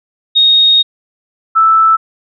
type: tone pair in turn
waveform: sine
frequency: 3729 / 1318.4 Hz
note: A#7 / E6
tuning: 0 / 0 cents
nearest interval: octave + tritone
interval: 1800 cents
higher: first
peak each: -5 dBFS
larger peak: neither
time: 0.35-0.83 / 1.55-1.97 s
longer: first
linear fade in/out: 20 ms
effects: none